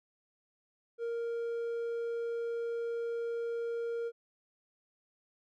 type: tone with hard clipping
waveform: sine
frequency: 466.2 Hz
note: A#4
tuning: in tune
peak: -34 dBFS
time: 0.98-4.12 s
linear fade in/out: 50 ms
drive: 3 dB
effects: none